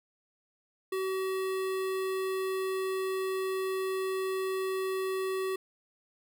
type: tone with notch filter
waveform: square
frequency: 379.7 Hz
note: F#4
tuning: 45 cents sharp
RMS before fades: -32 dBFS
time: 0.92-5.56 s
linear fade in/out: 5 ms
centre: 6000 Hz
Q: 1.5
effects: none